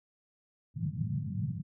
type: band-pass noise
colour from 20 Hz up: pink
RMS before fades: -34 dBFS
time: 0.74-1.63 s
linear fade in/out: 50 ms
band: 100 to 190 Hz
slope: 48 dB/octave
effects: none